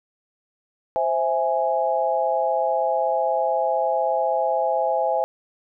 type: chord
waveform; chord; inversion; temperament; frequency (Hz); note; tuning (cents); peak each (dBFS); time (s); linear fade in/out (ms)
sine; C augmented; none; equal; 523.3 / 659.3 / 830.6; C5 / E5 / G#5; 0 / 0 / 0; -24 / -23 / -23; 0.96-5.24; 0
effects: none